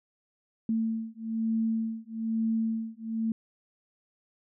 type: beating tone pair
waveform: sine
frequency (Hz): 223.6 / 224.7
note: A3 / A3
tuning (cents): +28 / +37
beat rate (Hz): 1.1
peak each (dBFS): -30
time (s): 0.69-3.32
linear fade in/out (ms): 2
effects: none